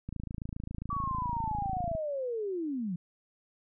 click train, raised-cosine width 5 ms, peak -25 dBFS, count 52, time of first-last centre 0.09-1.951 s, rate 27.4 Hz
sine linear sweep, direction down, 1155 to 164.81 Hz, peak -31 dBFS, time 0.9-2.96 s, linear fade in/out 5 ms
effects none

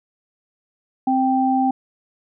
sine tone pair together, 261.6 / 783.9 Hz, C4 / G5, 0 / 0 cents, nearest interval octave + perfect fifth, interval 1900 cents, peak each -18 dBFS, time 1.07-1.71 s, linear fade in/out 5 ms, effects none

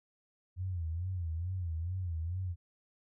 sine tone with vibrato, 86.8 Hz, F2, 10 cents flat, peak -33 dBFS, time 0.56-2.56 s, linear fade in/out 50 ms, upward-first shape sine, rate 2.3 Hz, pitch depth 140 cents each way, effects none

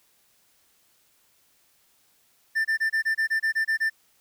triangle tone bursts, 1783 Hz, A6, 22 cents sharp, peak -19 dBFS, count 11, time 2.55-3.9 s, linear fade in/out 20 ms, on 100 ms, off 25 ms, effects white hiss -64 dBFS RMS until 4.2 s

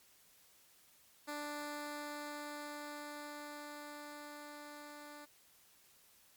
10% pulse tone with level ramp, 294.4 Hz, D4, 4 cents sharp, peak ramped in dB -32 to -42 dBFS, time 1.27-5.26 s, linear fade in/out 20 ms, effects white hiss -66 dBFS RMS until 6.36 s + MP3 96 kbps

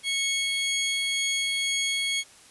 sawtooth tone pair together, 2200 / 3299 Hz, C#7 / G#7, -14 / -12 cents, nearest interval perfect fifth, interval 702 cents, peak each -24 dBFS, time 0.03-2.24 s, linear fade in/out 50 ms, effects white hiss -52 dBFS RMS until 2.5 s + resampled to 24000 Hz

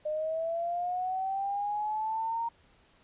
sine linear sweep, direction up, 604 to 932.3 Hz, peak -29 dBFS, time 0.05-2.49 s, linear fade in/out 10 ms, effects pink hiss -63 dBFS RMS until 3.03 s + resampled to 8000 Hz

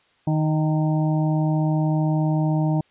harmonic tone with a mistuned harmonic, 155.56 Hz, D#3, in tune, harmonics 1 / 2 / 4 / 5 / 6, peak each -19 / -25 / -31 / -33 / -35 dBFS, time 0.27-2.81 s, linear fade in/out 5 ms, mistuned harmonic 6, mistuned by -31 cents, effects white hiss -61 dBFS RMS until 2.9 s + resampled to 8000 Hz

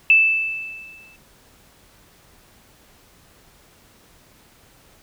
sine tone with exponential decay, 2637 Hz, E7, in tune, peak -8 dBFS, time 0.1-1.16 s, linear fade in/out 1 ms, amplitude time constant 230 ms, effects pink hiss -53 dBFS RMS until 5.02 s

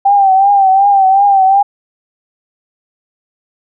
sine tone with vibrato, 784 Hz, G5, in tune, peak -5 dBFS, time 0.05-1.63 s, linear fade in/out 10 ms, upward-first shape triangle, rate 2.7 Hz, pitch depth 72 cents each way, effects none

